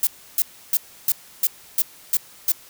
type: noise bursts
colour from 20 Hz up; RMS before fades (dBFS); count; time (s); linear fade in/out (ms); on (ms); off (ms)
violet; -18; 8; 0.03-2.52; 2; 40; 310
effects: white hiss -47 dBFS RMS until 2.69 s